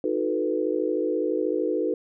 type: chord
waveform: sine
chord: B dominant seventh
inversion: first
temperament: equal with one note detuned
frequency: 311.1 / 363.6 / 440 / 493.9 Hz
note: D#4 / F#4 / A4 / B4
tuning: 0 / -30 / 0 / 0 cents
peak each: -28 dBFS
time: 0.04-1.94 s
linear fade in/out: 2 ms
effects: none